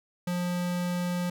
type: tone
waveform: square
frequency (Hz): 177.2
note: F3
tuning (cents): +25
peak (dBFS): -28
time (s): 0.27-1.3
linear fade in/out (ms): 5
effects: none